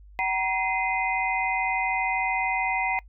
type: tone cluster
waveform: sine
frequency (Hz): 759 / 946 / 2063 / 2475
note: F#5 / A#5 / C7 / D#7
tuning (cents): +44 / +25 / -25 / -10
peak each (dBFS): -28 / -29 / -27 / -31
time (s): 0.19-2.99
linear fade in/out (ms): 0
effects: noise-tail reverb RT60 0.1 s tail -25 dB re dry + added 50 Hz sine -46 dBFS peak until 3.08 s